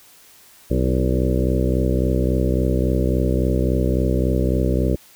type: harmonic tone with a mistuned harmonic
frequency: 63.6 Hz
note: C2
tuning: 48 cents flat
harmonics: 1 / 2 / 3 / 4 / 5 / 6 / 7 / 8 / 9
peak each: -20 / -23 / -25 / -26 / -27 / -28 / -28 / -29 / -30 dBFS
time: 0.7-4.96 s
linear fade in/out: 10 ms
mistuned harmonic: 5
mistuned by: +41 cents
effects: white hiss -49 dBFS RMS until 5.15 s